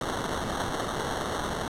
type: noise with sample-and-hold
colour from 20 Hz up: violet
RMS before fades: -31 dBFS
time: 0.01-1.68 s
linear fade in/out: 2 ms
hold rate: 2450 Hz
effects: low-pass 10000 Hz 12 dB/octave